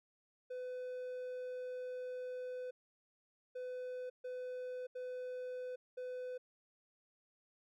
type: tone bursts at uneven times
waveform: triangle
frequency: 503 Hz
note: B4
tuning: 32 cents sharp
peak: -39 dBFS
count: 5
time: 0.5-2.71 / 3.55-4.1 / 4.24-4.87 / 4.95-5.76 / 5.97-6.38 s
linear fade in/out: 10 ms
effects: none